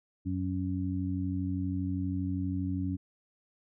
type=harmonic tone; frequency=92.5 Hz; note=F#2; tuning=in tune; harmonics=1 / 2 / 3; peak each=-33 / -36 / -33 dBFS; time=0.25-2.97 s; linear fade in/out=20 ms; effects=none